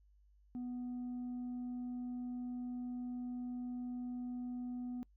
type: tone with tanh clipping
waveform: sine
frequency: 246.9 Hz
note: B3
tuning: in tune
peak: -40 dBFS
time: 0.55-5.03 s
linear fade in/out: 0 ms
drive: 2 dB
effects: noise-tail reverb RT60 0.1 s tail -24 dB re dry + added 50 Hz sine -64 dBFS peak until 5.16 s